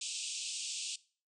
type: band-pass noise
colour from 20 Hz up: white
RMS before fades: -40 dBFS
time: 0.01-0.96 s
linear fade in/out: 5 ms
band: 2500 to 8700 Hz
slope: 96 dB/octave
effects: noise-tail reverb RT60 0.4 s tail -20 dB re dry